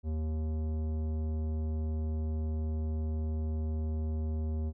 sine tone with tanh clipping, 78.2 Hz, D#2, 9 cents sharp, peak -32 dBFS, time 0.03-4.73 s, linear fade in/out 50 ms, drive 14 dB, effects none

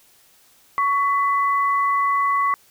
sine tone pair together, 1119.6 / 2000 Hz, C#6 / B6, +17 / +21 cents, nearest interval minor seventh, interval 1004 cents, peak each -17 / -26 dBFS, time 0.78-2.54 s, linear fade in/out 0 ms, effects white hiss -55 dBFS RMS until 2.7 s

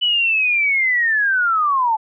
sine linear sweep, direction down, 2984 to 852 Hz, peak -14 dBFS, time 0.01-1.97 s, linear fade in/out 20 ms, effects none

